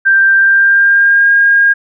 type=tone with pitch glide; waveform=sine; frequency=1577 to 1621.3 Hz; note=G6 to G#6; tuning=+10 to -42 cents; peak=-5 dBFS; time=0.05-1.74 s; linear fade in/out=20 ms; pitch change=+48 cents; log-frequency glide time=0.35-1.31 s; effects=none